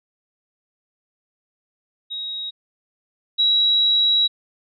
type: tone pair in turn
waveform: sine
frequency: 3797 / 3877 Hz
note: A#7 / B7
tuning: +31 / -33 cents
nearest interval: unison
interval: 36 cents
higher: second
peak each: -26 / -14 dBFS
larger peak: second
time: 2.1-2.51 / 3.38-4.28 s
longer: second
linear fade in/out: 20 ms
effects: none